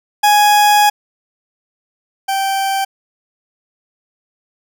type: tone pair in turn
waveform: 40% pulse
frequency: 832 / 779.2 Hz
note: G#5 / G5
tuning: +3 / -11 cents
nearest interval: minor second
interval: 114 cents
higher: first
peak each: -7 / -14 dBFS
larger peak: first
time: 0.23-0.9 / 2.28-2.85 s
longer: first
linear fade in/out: 10 ms
effects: none